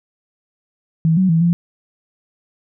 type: tone with pitch steps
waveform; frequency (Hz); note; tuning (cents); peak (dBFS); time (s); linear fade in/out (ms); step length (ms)
sine; 161.9 / 187.3 / 163.7 / 171.6; E3 / F#3 / E3 / F3; -31 / +21 / -12 / -30; -11; 1.05-1.53; 0; 120
effects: none